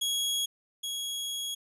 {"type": "tone pair in turn", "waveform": "sawtooth", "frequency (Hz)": [3322, 3322], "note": ["G#7", "G#7"], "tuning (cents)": [0, 0], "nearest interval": "unison", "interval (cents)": 0, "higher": "neither", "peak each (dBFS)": [-24, -29], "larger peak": "first", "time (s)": [[0.01, 0.46], [0.83, 1.55]], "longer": "second", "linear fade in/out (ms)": 10, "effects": ["resampled to 32000 Hz"]}